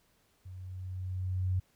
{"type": "tone with level ramp", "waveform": "sine", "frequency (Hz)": 92.5, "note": "F#2", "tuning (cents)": 0, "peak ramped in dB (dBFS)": [-43, -26], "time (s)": [0.45, 1.6], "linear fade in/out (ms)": 10, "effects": ["pink hiss -70 dBFS RMS until 1.75 s"]}